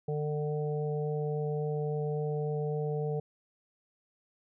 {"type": "harmonic tone", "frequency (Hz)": 149.7, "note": "D3", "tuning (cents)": 33, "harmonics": [1, 3, 4, 5], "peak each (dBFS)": [-32, -33, -44, -43], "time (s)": [0.08, 3.2], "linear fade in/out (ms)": 5, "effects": []}